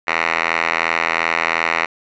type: tone with band-pass filter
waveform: 5% pulse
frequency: 82.8 Hz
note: E2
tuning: 8 cents sharp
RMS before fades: -19 dBFS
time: 0.07-1.86 s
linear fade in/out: 10 ms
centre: 1800 Hz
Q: 4.5
effects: resampled to 16000 Hz